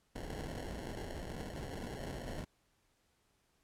pink noise with sample-and-hold, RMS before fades -43 dBFS, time 0.15-2.45 s, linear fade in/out 10 ms, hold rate 1225 Hz, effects pink hiss -75 dBFS RMS until 3.63 s + low-pass 12000 Hz 12 dB/octave

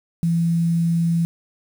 sine tone with quantisation, 167.9 Hz, E3, 32 cents sharp, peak -16 dBFS, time 0.23-1.25 s, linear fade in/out 0 ms, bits 7, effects none

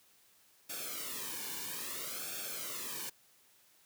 white noise with flanger, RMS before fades -41 dBFS, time 0.69-3.1 s, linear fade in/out 10 ms, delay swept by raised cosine 1 to 1.55 ms, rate 0.6 Hz, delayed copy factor -0.8, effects white hiss -66 dBFS RMS until 3.85 s + high-pass 80 Hz 12 dB/octave

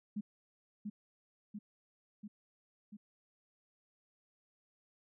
sine tone with echo, 208.4 Hz, G#3, 6 cents sharp, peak -35 dBFS, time 0.16-0.21 s, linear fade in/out 10 ms, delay 690 ms, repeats 4, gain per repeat -3 dB, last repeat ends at 2.97 s, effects none

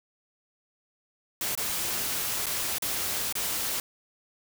white noise with dropouts, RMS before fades -30 dBFS, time 1.41-3.8 s, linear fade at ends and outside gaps 2 ms, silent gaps 1.552-1.575 / 2.459-2.466 / 2.784-2.822 / 3.326-3.353 s, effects none

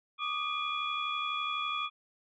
sine tone cluster, 1159 / 1231 / 2416 / 3377 Hz, D6 / D#6 / D7 / G#7, -23 / -19 / +48 / +28 cents, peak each -37 / -35 / -37 / -37 dBFS, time 0.18-1.9 s, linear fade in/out 50 ms, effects tanh soft clip ceiling -20 dBFS

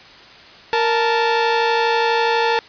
sawtooth tone pair together, 464.6 / 877 Hz, A#4 / A5, -6 / -6 cents, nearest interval major seventh, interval 1100 cents, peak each -14 dBFS, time 0.73-2.59 s, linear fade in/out 0 ms, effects white hiss -42 dBFS RMS until 2.68 s + resampled to 11025 Hz

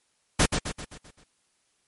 pink noise with echo, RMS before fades -19 dBFS, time 0.39-0.46 s, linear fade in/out 10 ms, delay 130 ms, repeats 6, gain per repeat -6 dB, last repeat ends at 1.24 s, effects white hiss -70 dBFS RMS until 1.87 s + MP3 48 kbps

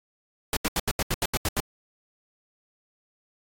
pink noise bursts, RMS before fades -25 dBFS, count 10, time 0.53-1.602 s, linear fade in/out 2 ms, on 37 ms, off 78 ms, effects AAC 64 kbps

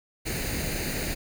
pink noise with comb filter, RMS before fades -30 dBFS, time 0.25-1.15 s, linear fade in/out 20 ms, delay 0.45 ms, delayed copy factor +0.65, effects none

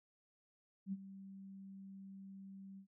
sine tone with ADSR envelope, 194.1 Hz, G3, 17 cents flat, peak -36 dBFS, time 0.86-2.87 s, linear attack 65 ms, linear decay 37 ms, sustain -14 dB, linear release 92 ms, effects none

